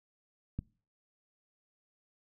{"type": "click", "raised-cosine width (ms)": 5, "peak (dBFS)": -22, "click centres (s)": 0.59, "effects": ["noise-tail reverb RT60 0.4 s tail -24 dB re dry"]}